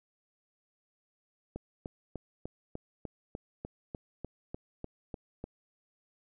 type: click train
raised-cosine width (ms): 2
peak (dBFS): -25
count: 14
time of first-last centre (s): 1.56-5.441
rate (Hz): 3.35
effects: none